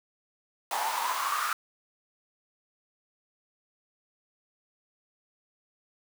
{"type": "noise with high-pass filter sweep", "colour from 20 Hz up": "pink", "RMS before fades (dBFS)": -30, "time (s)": [0.71, 1.53], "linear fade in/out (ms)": 2, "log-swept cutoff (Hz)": [790, 1300], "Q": 7.1, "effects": []}